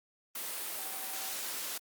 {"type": "tone in noise", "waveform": "sine", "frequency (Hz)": 768, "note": "G5", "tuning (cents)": -36, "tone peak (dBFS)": -49, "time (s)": [0.78, 1.34], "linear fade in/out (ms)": 5, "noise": "white", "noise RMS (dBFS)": -38, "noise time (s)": [0.35, 1.78], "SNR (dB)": -14, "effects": ["high-pass 300 Hz 12 dB/octave", "Opus 32 kbps"]}